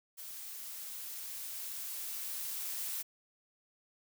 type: noise with level ramp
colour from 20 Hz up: blue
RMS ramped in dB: -46 to -38 dBFS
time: 0.17-3.03 s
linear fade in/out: 20 ms
effects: none